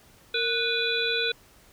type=harmonic tone with a mistuned harmonic; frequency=493.1 Hz; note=B4; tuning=3 cents flat; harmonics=1 / 3 / 5 / 7 / 8; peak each=-30 / -30 / -30 / -30 / -30 dBFS; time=0.34-1.32 s; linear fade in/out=5 ms; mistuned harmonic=1; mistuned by=-110 cents; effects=pink hiss -56 dBFS RMS until 1.72 s